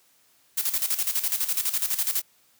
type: noise with tremolo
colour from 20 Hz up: blue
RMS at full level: -24 dBFS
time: 0.57-2.22 s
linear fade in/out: 10 ms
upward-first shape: square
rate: 12 Hz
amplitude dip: 70%
effects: white hiss -62 dBFS RMS until 2.59 s + high-pass 80 Hz 12 dB/octave